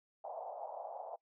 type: band-pass noise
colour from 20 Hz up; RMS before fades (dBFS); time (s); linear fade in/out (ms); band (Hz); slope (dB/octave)
pink; -45; 0.24-1.16; 5; 600 to 830; 48
effects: noise-tail reverb RT60 0.1 s tail -23 dB re dry